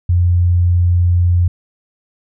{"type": "tone", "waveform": "sine", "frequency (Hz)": 88, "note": "F2", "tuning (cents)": 14, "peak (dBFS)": -9, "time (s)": [0.09, 1.48], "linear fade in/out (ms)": 5, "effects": []}